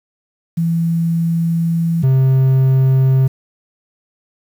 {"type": "tone pair in turn", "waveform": ["sine", "triangle"], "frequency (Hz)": [166.6, 132.23], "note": ["E3", "C3"], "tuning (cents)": [19, 19], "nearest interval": "major third", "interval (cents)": 400, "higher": "first", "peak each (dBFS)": [-13, -7], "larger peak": "second", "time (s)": [[0.57, 2.03], [2.03, 3.28]], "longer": "first", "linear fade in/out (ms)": 10, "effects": ["7-bit"]}